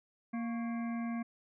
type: harmonic tone with a mistuned harmonic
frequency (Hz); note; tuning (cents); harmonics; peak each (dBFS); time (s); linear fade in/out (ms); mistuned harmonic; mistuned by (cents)
233.1; A#3; 0; 1 / 3 / 5 / 7 / 9 / 10; -34 / -46 / -49 / -53 / -52 / -57; 0.33-1.23; 10; 5; -86
effects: none